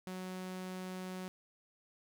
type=tone; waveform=sawtooth; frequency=185 Hz; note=F#3; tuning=in tune; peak=-37 dBFS; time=0.07-1.28 s; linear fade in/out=0 ms; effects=none